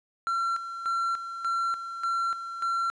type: tone with tremolo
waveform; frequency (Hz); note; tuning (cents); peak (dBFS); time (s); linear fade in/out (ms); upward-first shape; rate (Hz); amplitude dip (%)
triangle; 1361; F6; -45; -23; 0.27-2.9; 0; square; 1.7; 65
effects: resampled to 22050 Hz + 10-bit

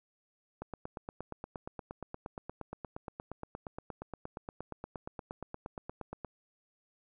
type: click train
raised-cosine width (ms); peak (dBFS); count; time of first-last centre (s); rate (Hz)
1; -26; 49; 0.62-6.247; 8.53
effects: none

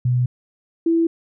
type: tone pair in turn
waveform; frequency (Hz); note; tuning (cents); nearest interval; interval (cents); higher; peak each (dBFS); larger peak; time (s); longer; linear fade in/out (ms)
sine; 124.2 / 331.6; B2 / E4; +10 / +10; octave + perfect fourth; 1700; second; -15 / -14; second; 0.05-0.26 / 0.86-1.07; neither; 5
effects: none

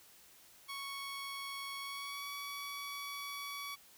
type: tone with pitch glide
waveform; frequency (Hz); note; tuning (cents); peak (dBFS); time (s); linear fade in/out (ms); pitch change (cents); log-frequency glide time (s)
15% pulse; 1108.7 to 1133.3; C#6 to C#6; 0 to +38; -35; 0.68-3.76; 20; +38; 1.81-2.28
effects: white hiss -61 dBFS RMS until 3.97 s

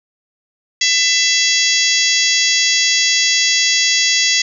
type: harmonic tone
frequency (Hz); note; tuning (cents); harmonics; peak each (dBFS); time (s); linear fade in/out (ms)
668; E5; +23; 3 / 4 / 5 / 6 / 7 / 8 / 9 / 10; -18 / -22 / -19 / -23 / -19 / -21 / -22 / -20; 0.81-4.42; 5
effects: none

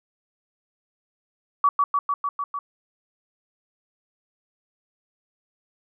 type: tone with echo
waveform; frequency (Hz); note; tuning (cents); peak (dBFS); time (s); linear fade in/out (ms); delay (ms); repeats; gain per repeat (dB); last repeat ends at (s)
sine; 1139; C#6; +47; -14; 1.64-1.69; 2; 150; 6; -2; 2.59
effects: none

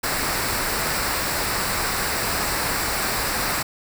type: noise with comb filter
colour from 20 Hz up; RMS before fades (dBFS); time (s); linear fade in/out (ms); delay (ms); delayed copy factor
pink; -24; 0.03-3.63; 10; 0.31; -0.55
effects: none

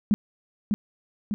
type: tone with echo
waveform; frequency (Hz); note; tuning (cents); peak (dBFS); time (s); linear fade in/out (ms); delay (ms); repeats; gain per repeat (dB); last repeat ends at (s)
sine; 207.7; G#3; 0; -16; 0.11-0.14; 0; 600; 2; -4; 1.34
effects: none

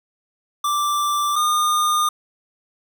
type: tone pair in turn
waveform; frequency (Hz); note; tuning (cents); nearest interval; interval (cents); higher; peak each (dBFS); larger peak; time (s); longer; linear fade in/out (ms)
square; 1174.7 / 1217; D6 / D#6; 0 / -39; minor second; 61; second; -19 / -17; second; 0.64-1.36 / 1.36-2.09; second; 5
effects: none

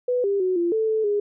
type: tone with pitch steps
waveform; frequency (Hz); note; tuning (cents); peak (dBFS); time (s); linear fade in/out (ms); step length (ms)
sine; 495.4 / 399.2 / 369.9 / 344.1 / 441 / 437.9 / 411.4; B4 / G4 / F#4 / F4 / A4 / A4 / G#4; +5 / +32 / 0 / -26 / +4 / -8 / -16; -19; 0.08-1.2; 5; 160
effects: none

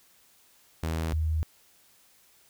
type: tone pair in turn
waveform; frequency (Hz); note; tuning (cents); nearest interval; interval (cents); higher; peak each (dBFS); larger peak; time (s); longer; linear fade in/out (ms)
sawtooth / sine; 80.7 / 78.95; E2 / D#2; -36 / +26; unison; 38; first; -24 / -24; neither; 0.83-1.13 / 1.13-1.43; neither; 0
effects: white hiss -61 dBFS RMS until 2.49 s

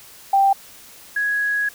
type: tone pair in turn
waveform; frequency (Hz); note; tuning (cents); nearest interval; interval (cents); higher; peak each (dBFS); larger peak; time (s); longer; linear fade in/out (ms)
sine; 786 / 1665.5; G5 / G#6; +4 / +4; octave + minor second; 1300; second; -12 / -18; first; 0.33-0.53 / 1.16-1.69; second; 5
effects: white hiss -44 dBFS RMS until 1.74 s

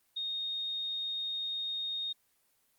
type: tone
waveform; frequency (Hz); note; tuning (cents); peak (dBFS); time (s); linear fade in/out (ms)
sine; 3706; A#7; -11; -33; 0.16-2.13; 10
effects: white hiss -72 dBFS RMS until 2.78 s + Opus 24 kbps

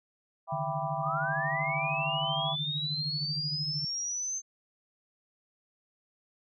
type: chord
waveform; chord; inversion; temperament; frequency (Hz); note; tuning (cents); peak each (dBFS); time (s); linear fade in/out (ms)
sine; E minor seventh; none; equal with one note detuned; 666.5 / 784 / 987.8 / 1174.7; E5 / G5 / B5 / D6; +19 / 0 / 0 / 0; -36 / -35 / -36 / -40; 0.47-2.56; 50
type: tone with tremolo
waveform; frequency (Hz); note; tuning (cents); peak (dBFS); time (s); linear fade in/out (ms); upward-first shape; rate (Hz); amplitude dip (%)
sine; 150; D3; +37; -31; 0.52-3.85; 5; sine; 13; 85
type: linear sweep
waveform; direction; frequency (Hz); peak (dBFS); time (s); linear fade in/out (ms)
sine; up; 1115 to 6320; -31; 1-4.42; 50
effects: none

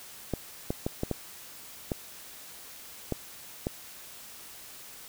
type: clicks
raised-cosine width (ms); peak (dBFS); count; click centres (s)
2; -15; 8; 0.337 / 0.705 / 0.865 / 1.034 / 1.113 / 1.918 / 3.123 / 3.669
effects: white hiss -47 dBFS RMS until 5.08 s

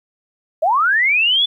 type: linear sweep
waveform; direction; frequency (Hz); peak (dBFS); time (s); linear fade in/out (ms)
sine; up; 587.3 to 3500; -12; 0.62-1.46; 10
effects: 9-bit

